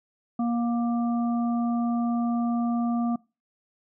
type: harmonic tone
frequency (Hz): 236.1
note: A#3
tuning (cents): +22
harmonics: 1 / 3 / 5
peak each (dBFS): -23 / -33 / -38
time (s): 0.39-3.16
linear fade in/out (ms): 5
effects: noise-tail reverb RT60 0.3 s tail -24 dB re dry